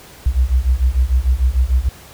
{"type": "beating tone pair", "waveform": "sine", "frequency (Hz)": [60.1, 66.8], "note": ["B1", "C2"], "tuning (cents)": [-46, 36], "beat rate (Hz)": 6.7, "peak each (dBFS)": -15, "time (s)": [0.26, 1.89], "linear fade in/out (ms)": 5, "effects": ["pink hiss -41 dBFS RMS until 2.13 s"]}